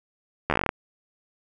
slowing click train, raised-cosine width 0.5 ms, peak -7 dBFS, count 11, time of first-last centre 0.5-0.691 s, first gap 12 ms, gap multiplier 1.1, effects none

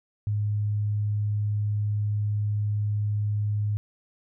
sine tone, 104.4 Hz, G#2, 10 cents sharp, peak -23 dBFS, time 0.27-3.77 s, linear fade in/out 0 ms, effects none

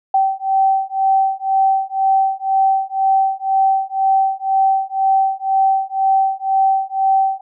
sine beating tone pair, 772 / 774 Hz, G5 / G5, -27 / -22 cents, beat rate 2 Hz, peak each -16 dBFS, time 0.14-7.41 s, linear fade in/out 5 ms, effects none

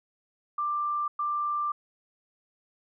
sine tone bursts at uneven times, 1183 Hz, D6, 12 cents sharp, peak -26 dBFS, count 2, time 0.58-1.08 / 1.19-1.72 s, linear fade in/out 5 ms, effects none

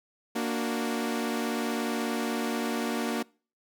sawtooth chord, Bb augmented, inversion none, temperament equal, 233.1 / 293.7 / 370 Hz, Bb3 / D4 / F#4, 0 / 0 / 0 cents, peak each -26 / -30 / -31 dBFS, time 0.35-3.23 s, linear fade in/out 10 ms, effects noise-tail reverb RT60 0.4 s tail -25 dB re dry

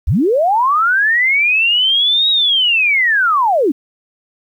sine linear two-way sweep, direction up then down, 44.85 to 3835 to 246.3 Hz, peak -10 dBFS, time 0.07-3.72 s, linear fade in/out 10 ms, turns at 2.3 s, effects 8-bit

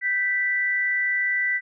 sine tone pair together, 1558 / 1975.5 Hz, G6 / B6, -11 / 0 cents, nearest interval major third, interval 411 cents, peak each -29 / -21 dBFS, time 0.01-1.61 s, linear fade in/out 50 ms, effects none

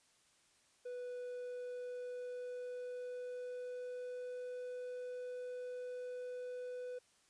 triangle tone with pitch glide, 493.9 to 497.6 Hz, B4 to B4, 0 to +13 cents, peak -40 dBFS, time 0.85-6.99 s, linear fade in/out 10 ms, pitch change +13 cents, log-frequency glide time 1.18-4.51 s, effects white hiss -71 dBFS RMS until 7.29 s + resampled to 22050 Hz

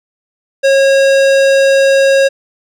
sine tone with hard clipping, 545 Hz, C#5, 29 cents flat, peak -8 dBFS, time 0.63-2.29 s, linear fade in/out 20 ms, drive 18 dB, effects none

